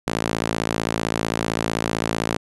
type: tone with high-pass filter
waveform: sawtooth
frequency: 55.6 Hz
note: A1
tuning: 19 cents sharp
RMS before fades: -24 dBFS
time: 0.07-2.37 s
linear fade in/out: 5 ms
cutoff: 190 Hz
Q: 0.62
effects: resampled to 24000 Hz